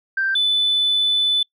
sine tone pair in turn, 1569 / 3498 Hz, G6 / A7, +1 / -11 cents, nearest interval octave + major second, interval 1388 cents, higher second, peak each -17 / -14 dBFS, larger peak second, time 0.17-0.35 / 0.35-1.43 s, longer second, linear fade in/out 5 ms, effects noise-tail reverb RT60 0.1 s tail -24 dB re dry + tanh soft clip ceiling -11 dBFS

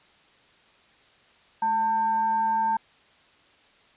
sine tone with frequency modulation, 897 Hz, A5, 33 cents sharp, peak -21 dBFS, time 1.62-2.77 s, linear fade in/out 5 ms, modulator 683 Hz, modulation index 0.27, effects white hiss -58 dBFS RMS until 3.96 s + resampled to 8000 Hz

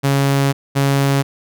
sawtooth tone pair in turn, 138.59 / 138.59 Hz, C#3 / C#3, 0 / 0 cents, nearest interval unison, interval 0 cents, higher neither, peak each -9 dBFS, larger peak neither, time 0.03-0.53 / 0.75-1.23 s, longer first, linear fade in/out 20 ms, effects none

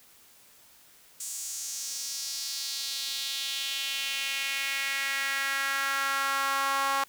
sawtooth tone with high-pass filter sweep, 273.9 Hz, C#4, 21 cents flat, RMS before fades -31 dBFS, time 1.2-7.04 s, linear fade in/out 5 ms, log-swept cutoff 7500 to 1000 Hz, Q 2.6, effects white hiss -57 dBFS RMS until 7.08 s

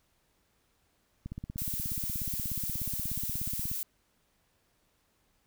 click train, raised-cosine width 5 ms, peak -26 dBFS, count 42, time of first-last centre 1.26-3.715 s, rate 16.7 Hz
violet noise, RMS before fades -35 dBFS, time 1.58-3.83 s, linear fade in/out 0 ms
effects pink hiss -72 dBFS RMS until 5.46 s

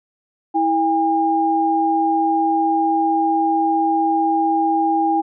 sine tone pair together, 325.4 / 808.2 Hz, E4 / G#5, -22 / -47 cents, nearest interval octave + major third, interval 1575 cents, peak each -19 / -16 dBFS, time 0.54-5.22 s, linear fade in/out 20 ms, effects none

